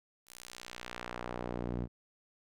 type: tone with band-pass filter sweep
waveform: sawtooth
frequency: 60.5 Hz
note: B1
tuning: 35 cents flat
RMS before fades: -41 dBFS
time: 0.26-1.88 s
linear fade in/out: 50 ms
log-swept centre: 12000 to 190 Hz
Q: 0.7
effects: none